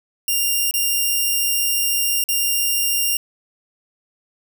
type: tone with dropouts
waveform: 5% pulse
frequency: 2794 Hz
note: F7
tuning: in tune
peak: -8 dBFS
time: 0.28-3.17 s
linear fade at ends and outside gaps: 2 ms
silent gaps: 0.711-0.739 / 2.24-2.288 s
effects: none